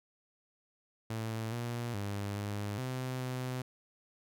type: tone with pitch steps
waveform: sawtooth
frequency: 111.5 / 119.1 / 101.2 / 102.7 / 128.5 / 127.4 Hz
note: A2 / A#2 / G#2 / G#2 / C3 / C3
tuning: +23 / +38 / -44 / -19 / -31 / -46 cents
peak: -31 dBFS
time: 1.1-3.62 s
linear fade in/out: 5 ms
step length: 420 ms
effects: none